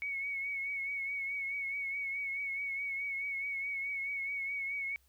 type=tone with vibrato; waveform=sine; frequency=2219 Hz; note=C#7; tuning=1 cent sharp; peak=-34 dBFS; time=0.02-4.96 s; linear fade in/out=0 ms; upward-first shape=triangle; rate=4.7 Hz; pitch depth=48 cents each way; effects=added 64 Hz sine -67 dBFS peak until 5.08 s + white hiss -72 dBFS RMS until 5.08 s